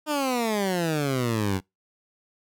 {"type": "exponential sweep", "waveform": "15% pulse", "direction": "down", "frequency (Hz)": [309.7, 91.2], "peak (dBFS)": -17, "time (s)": [0.06, 1.61], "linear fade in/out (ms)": 50, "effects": ["noise-tail reverb RT60 0.2 s tail -26 dB re dry"]}